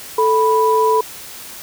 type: tone pair together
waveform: sine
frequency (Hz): 439.1 / 985.7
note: A4 / B5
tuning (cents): -4 / -4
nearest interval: octave + major second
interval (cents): 1400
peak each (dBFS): -14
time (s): 0.18-1.01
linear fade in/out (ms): 5
effects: white hiss -34 dBFS RMS until 1.62 s